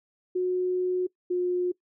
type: tone pair in turn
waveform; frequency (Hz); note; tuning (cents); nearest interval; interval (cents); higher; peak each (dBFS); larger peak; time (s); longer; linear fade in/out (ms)
sine; 364.8 / 358.7; F#4 / F4; -24 / +46; unison; 30; first; -23 / -23; neither; 0.35-1.07 / 1.3-1.72; first; 10
effects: noise-tail reverb RT60 0.1 s tail -21 dB re dry